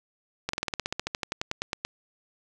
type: slowing click train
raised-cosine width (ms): 0.2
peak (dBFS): -11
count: 19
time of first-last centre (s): 0.49-1.85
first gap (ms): 44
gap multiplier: 1.06
effects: none